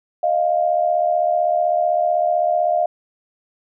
sine tone pair together, 622.7 / 698.5 Hz, D#5 / F5, +1 / 0 cents, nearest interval major second, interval 199 cents, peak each -19 / -17 dBFS, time 0.23-2.86 s, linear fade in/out 5 ms, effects none

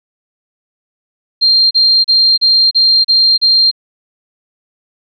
sine tone bursts, 4186 Hz, C8, in tune, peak -6 dBFS, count 7, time 1.41-3.714 s, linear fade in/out 20 ms, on 300 ms, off 34 ms, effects none

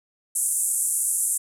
pink band-pass noise, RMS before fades -24 dBFS, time 0.35-1.38 s, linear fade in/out 10 ms, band 8000 to 11000 Hz, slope 48 dB/octave, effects none

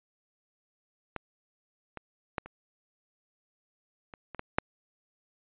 clicks, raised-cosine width 0.5 ms, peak -19 / -24 / -15 / -29 / -29 / -26 / -20 / -8 dBFS, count 8, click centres 1.163 / 1.973 / 2.382 / 2.46 / 4.138 / 4.347 / 4.394 / 4.585 s, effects resampled to 8000 Hz

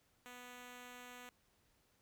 5% pulse tone, 246.9 Hz, B3, in tune, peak -40 dBFS, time 0.26-1.29 s, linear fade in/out 0 ms, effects pink hiss -75 dBFS RMS until 2.01 s

